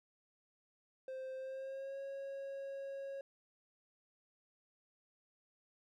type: tone with pitch glide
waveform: triangle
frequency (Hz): 523.3 to 548.4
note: C5 to C#5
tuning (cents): 0 to -19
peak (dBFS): -40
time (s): 1.08-3.21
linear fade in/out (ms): 2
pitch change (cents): +81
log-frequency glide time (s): 1.36-1.99
effects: none